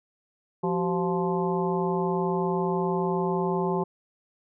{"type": "harmonic tone with a mistuned harmonic", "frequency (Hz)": 174.6, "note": "F3", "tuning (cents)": 0, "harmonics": [1, 2, 3, 4, 5, 6], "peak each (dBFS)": [-28, -27, -35, -36, -31, -35], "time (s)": [0.63, 3.84], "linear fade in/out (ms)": 10, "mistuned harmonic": 2, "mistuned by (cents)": 150, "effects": []}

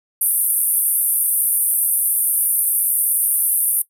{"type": "band-pass noise", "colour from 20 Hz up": "pink", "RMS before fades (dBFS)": -18, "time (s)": [0.21, 3.82], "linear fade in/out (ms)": 5, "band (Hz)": [9200, 14000], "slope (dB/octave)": 96, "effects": ["noise-tail reverb RT60 0.1 s tail -18 dB re dry"]}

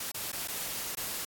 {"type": "noise with dropouts", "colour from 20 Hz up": "white", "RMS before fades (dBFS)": -36, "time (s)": [0, 1.25], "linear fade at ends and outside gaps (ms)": 5, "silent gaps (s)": [[0.117, 0.143], [0.319, 0.328], [0.476, 0.482], [0.952, 0.97]], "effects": ["AAC 64 kbps"]}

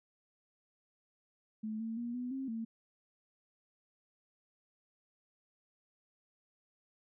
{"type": "tone with pitch steps", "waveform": "sine", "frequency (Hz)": [217.1, 225, 237.7, 247.6, 266.8, 226], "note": ["A3", "A3", "A#3", "B3", "C4", "A3"], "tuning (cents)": [-23, 39, 34, 5, 34, 47], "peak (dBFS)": -36, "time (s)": [1.63, 2.65], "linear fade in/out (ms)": 10, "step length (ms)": 170, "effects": []}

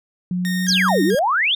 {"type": "tone with pitch glide", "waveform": "sine", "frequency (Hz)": [180, 190.7], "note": ["F#3", "G3"], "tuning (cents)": [-47, -47], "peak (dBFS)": -19, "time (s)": [0.31, 1.15], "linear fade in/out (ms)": 2, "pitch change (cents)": 100, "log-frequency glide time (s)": [0.42, 1.03]}
{"type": "tone with vibrato", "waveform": "sawtooth", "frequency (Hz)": 1732, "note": "A6", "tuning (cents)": -28, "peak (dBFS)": -22, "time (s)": [0.45, 1.19], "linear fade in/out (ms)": 0, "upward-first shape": "square", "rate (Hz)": 2.3, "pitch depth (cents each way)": 110}
{"type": "exponential two-way sweep", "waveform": "sine", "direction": "down then up", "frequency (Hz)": [6510, 277.2, 3707], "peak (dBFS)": -15, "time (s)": [0.68, 1.55], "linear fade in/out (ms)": 5, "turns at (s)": 1.03}
{"effects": []}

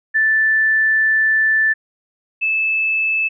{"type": "tone pair in turn", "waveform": "sine", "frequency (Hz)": [1760, 2620], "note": ["A6", "E7"], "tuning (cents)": [0, -11], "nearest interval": "perfect fifth", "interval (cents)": 689, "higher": "second", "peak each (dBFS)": [-12, -15], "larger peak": "first", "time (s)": [[0.14, 1.74], [2.41, 3.29]], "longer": "first", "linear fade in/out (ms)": 20, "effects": []}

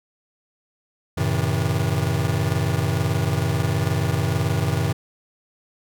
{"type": "chord", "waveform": "square", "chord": "F# diminished seventh", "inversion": "none", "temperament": "just", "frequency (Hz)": [92.5, 111, 133.2, 159.84], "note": ["F#2", "A2", "C3", "Eb3"], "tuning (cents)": [0, 16, 31, 47], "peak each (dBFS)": -26, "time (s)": [1.17, 4.93], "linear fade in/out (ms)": 10, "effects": []}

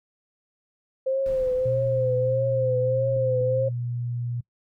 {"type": "tone with vibrato", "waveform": "sine", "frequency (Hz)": 523.3, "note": "C5", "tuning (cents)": 0, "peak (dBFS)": -21, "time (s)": [1.06, 3.69], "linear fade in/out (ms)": 10, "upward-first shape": "triangle", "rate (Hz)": 1.6, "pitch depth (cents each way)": 62}
{"type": "noise with exponential decay", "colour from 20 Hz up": "brown", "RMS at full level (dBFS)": -37, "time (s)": [1.26, 3.52], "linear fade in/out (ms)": 0, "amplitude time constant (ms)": 490}
{"type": "tone with pitch glide", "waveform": "sine", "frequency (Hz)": [121.4, 120.35], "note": ["B2", "B2"], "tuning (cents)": [-29, -44], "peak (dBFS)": -26, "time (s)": [1.65, 4.41], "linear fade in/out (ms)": 10, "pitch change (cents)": -15, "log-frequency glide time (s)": [3.12, 4.3]}
{"type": "clicks", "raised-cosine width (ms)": 3, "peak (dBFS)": -30, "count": 2, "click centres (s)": [3.165, 3.412]}
{"effects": ["noise-tail reverb RT60 0.1 s tail -23 dB re dry"]}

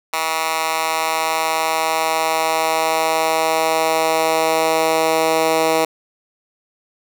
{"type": "tone with high-pass filter sweep", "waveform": "10% pulse", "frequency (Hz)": 160.6, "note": "E3", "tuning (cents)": -45, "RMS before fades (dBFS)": -18, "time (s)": [0.13, 5.85], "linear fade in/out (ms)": 5, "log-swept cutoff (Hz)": [1100, 450], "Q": 1.2, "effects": []}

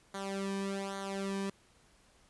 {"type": "tone with flanger", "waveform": "sawtooth", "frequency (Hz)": 196, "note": "G3", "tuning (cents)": 0, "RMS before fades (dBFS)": -37, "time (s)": [0.14, 1.5], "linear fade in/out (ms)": 5, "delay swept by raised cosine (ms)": [0.38, 1.48], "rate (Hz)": 1.2, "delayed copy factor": -0.8, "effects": ["pink hiss -65 dBFS RMS until 2.29 s", "resampled to 24000 Hz"]}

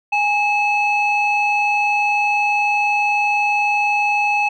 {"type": "tone pair together", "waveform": "sine", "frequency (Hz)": [826, 2594], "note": ["G#5", "E7"], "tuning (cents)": [-10, -28], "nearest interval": "octave + minor sixth", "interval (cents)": 1982, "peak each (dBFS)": -16, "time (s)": [0.12, 4.49], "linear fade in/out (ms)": 10, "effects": ["tanh soft clip ceiling -10 dBFS"]}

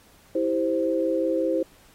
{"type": "chord", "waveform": "sine", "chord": "C major", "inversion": "first", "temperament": "just", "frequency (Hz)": [327, 392.4, 523.3], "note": ["E4", "G4", "C5"], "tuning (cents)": [-14, 2, 0], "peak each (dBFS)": [-25, -29, -24], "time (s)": [0.35, 1.63], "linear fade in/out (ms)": 5, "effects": ["pink hiss -56 dBFS RMS until 1.94 s", "AAC 48 kbps"]}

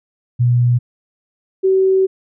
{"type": "tone pair in turn", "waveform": "sine", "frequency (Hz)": [121.7, 380.8], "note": ["B2", "F#4"], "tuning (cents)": [-25, 50], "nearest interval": "octave + minor sixth", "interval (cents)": 1975, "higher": "second", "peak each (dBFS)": -10, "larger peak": "neither", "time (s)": [[0.39, 0.79], [1.63, 2.07]], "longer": "second", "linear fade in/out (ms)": 20, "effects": []}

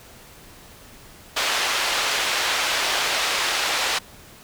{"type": "band-pass noise", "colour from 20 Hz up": "white", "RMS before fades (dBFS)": -23, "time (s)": [1.36, 3.99], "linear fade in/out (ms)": 10, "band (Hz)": [530, 4000], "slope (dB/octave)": 12, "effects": ["pink hiss -46 dBFS RMS until 4.43 s"]}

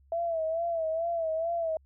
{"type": "tone with vibrato", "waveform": "sine", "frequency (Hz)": 659.3, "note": "E5", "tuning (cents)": 0, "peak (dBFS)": -27, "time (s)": [0.12, 1.77], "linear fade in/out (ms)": 2, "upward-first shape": "sine", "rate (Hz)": 2.3, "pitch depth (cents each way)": 65, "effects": ["added 68 Hz sine -58 dBFS peak until 1.85 s"]}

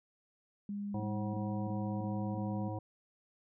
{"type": "tone bursts", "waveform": "sine", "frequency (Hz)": 203.1, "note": "G#3", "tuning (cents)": -38, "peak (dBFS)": -36, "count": 6, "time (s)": [0.69, 2.685], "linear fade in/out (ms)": 2, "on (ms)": 310, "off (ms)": 27}
{"type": "harmonic tone", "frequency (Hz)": 106.7, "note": "G#2", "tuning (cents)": 47, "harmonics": [1, 3, 5, 7, 9], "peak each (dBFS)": [-38, -43, -45, -46, -48], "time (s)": [0.94, 2.79], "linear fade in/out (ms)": 5}
{"effects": []}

